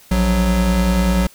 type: tone pair together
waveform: square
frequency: 58.27 / 185 Hz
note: A#1 / F#3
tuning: 0 / 0 cents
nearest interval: octave + minor sixth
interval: 2000 cents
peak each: -17 dBFS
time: 0.11-1.27 s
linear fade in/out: 5 ms
effects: white hiss -47 dBFS RMS until 1.34 s